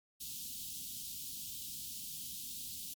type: band-stop noise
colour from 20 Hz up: white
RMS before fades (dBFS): -44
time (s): 0.2-2.94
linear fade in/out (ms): 10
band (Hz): 280 to 3000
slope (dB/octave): 48
effects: MP3 96 kbps